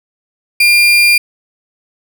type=tone; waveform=35% pulse; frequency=2400 Hz; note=D7; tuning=37 cents sharp; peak=-4 dBFS; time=0.6-1.18 s; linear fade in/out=5 ms; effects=none